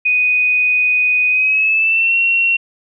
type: tone with pitch glide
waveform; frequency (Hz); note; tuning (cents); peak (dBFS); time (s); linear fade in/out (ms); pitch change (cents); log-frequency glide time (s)
sine; 2489 to 2730; D#7 to F7; 0 to -40; -11; 0.05-2.57; 10; +160; 1.29-2.16
effects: none